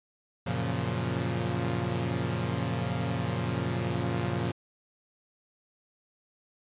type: chord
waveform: sawtooth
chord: Gb major seventh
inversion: none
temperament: equal with one note detuned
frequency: 92.5 / 116.54 / 137.71 / 174.61 Hz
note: Gb2 / Bb2 / Db3 / F3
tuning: 0 / 0 / -11 / 0 cents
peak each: -32 / -28 / -30 / -30 dBFS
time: 0.46-4.52 s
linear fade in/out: 10 ms
effects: resampled to 8000 Hz